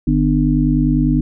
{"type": "harmonic tone", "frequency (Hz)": 50, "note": "G1", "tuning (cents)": 35, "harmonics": [1, 3, 5, 6], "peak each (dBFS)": [-18, -17, -16, -18], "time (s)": [0.07, 1.21], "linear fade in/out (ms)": 5, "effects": []}